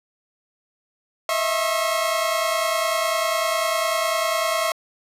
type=tone cluster; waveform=sawtooth; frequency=637 / 667 / 1083 Hz; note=D#5 / E5 / C#6; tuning=+41 / +20 / -41 cents; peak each=-21 dBFS; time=1.29-4.72 s; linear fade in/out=2 ms; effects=resampled to 32000 Hz + 9-bit